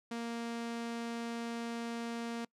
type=tone; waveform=sawtooth; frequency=233.1 Hz; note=A#3; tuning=in tune; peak=-33 dBFS; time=0.11-2.45 s; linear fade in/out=5 ms; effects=noise-tail reverb RT60 0.1 s tail -25 dB re dry + low-pass 8000 Hz 12 dB/octave